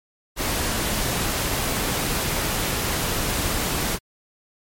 pink noise, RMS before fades -24 dBFS, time 0.36-3.99 s, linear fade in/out 50 ms, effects MP3 64 kbps

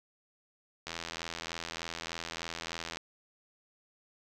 click train, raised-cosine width 0.2 ms, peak -20 dBFS, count 176, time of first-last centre 0.87-2.971 s, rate 83.3 Hz, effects none

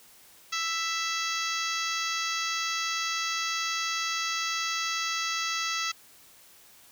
harmonic tone with a mistuned harmonic, 661 Hz, E5, 5 cents sharp, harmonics 2 / 3 / 4 / 5 / 6 / 7 / 8 / 9 / 10, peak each -33 / -35 / -36 / -37 / -38 / -38 / -39 / -40 / -40 dBFS, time 0.52-5.92 s, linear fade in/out 10 ms, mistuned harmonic 10, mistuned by -17 cents, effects white hiss -55 dBFS RMS until 6.91 s

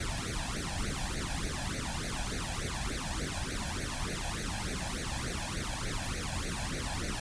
pink noise with flanger, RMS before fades -35 dBFS, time 0-7.2 s, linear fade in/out 5 ms, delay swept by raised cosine 0.47 to 1.24 ms, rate 3.4 Hz, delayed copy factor +0.9, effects resampled to 22050 Hz

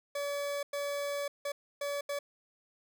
40% pulse tone bursts at uneven times, 571 Hz, D5, 49 cents flat, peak -32 dBFS, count 5, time 0.15-0.63 / 0.73-1.28 / 1.45-1.52 / 1.81-2.01 / 2.09-2.19 s, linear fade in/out 5 ms, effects none

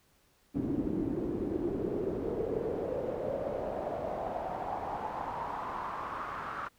brown noise with band-pass filter sweep, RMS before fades -35 dBFS, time 0.54-6.69 s, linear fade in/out 20 ms, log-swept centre 270 to 1300 Hz, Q 4.4, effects pink hiss -68 dBFS RMS until 6.78 s

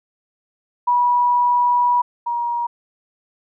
sine tone pair in turn, 973 / 950.2 Hz, B5 / A#5, -26 / +33 cents, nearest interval unison, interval 41 cents, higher first, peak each -13 / -19 dBFS, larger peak first, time 0.87-2.02 / 2.26-2.67 s, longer first, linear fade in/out 10 ms, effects none

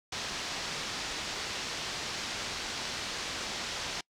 white low-pass noise, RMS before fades -37 dBFS, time 0.12-4.01 s, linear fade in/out 5 ms, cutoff 5800 Hz, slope 24 dB/octave, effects noise-tail reverb RT60 0.1 s tail -26 dB re dry

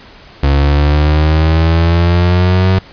35% pulse exponential sweep, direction up, 69.3 to 94.8 Hz, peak -6 dBFS, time 0.43-2.79 s, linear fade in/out 5 ms, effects pink hiss -38 dBFS RMS until 2.92 s + resampled to 11025 Hz

